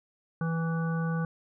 harmonic tone, 164.5 Hz, E3, 3 cents flat, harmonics 1 / 3 / 5 / 7 / 9, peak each -27 / -39 / -43 / -41 / -40 dBFS, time 0.41-1.25 s, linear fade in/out 2 ms, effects none

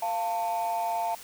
sine tone pair together, 693 / 894.2 Hz, F5 / A5, -14 / +28 cents, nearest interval major third, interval 442 cents, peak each -27 dBFS, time 0.02-1.15 s, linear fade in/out 5 ms, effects tanh soft clip ceiling -23 dBFS + white hiss -46 dBFS RMS until 1.23 s

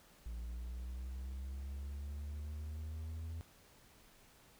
triangle linear sweep, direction up, 56.8 to 82.41 Hz, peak -39 dBFS, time 0.26-3.41 s, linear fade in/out 0 ms, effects pink hiss -64 dBFS RMS until 4.59 s

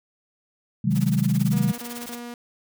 sine chord, Ab dominant seventh, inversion first, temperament just, 129.78 / 155.74 / 186.89 / 207.7 Hz, C3 / Eb3 / Gb3 / Ab3, -14 / +2 / +18 / 0 cents, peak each -24 dBFS, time 0.84-1.72 s, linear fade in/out 10 ms
white noise with tremolo, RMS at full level -35 dBFS, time 0.9-2.2 s, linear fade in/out 50 ms, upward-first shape sine, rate 18 Hz, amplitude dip 90%
sawtooth tone bursts, 239.5 Hz, A#3, 47 cents sharp, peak -30 dBFS, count 3, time 1.53-2.34 s, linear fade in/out 2 ms, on 250 ms, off 30 ms
effects none

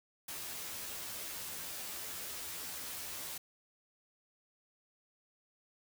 white noise with comb filter, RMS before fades -43 dBFS, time 0.28-3.38 s, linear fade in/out 5 ms, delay 12 ms, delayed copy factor +0.9, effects none

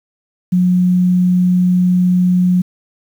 sine tone, 180.6 Hz, F#3, 42 cents flat, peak -9 dBFS, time 0.52-2.62 s, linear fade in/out 10 ms, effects 7-bit

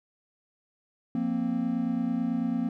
triangle chord, F suspended fourth, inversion none, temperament just, 174.61 / 232.8 / 261.9 Hz, F3 / Bb3 / C4, 0 / -2 / +2 cents, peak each -32 / -26 / -28 dBFS, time 1.15-2.69 s, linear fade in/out 2 ms, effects none

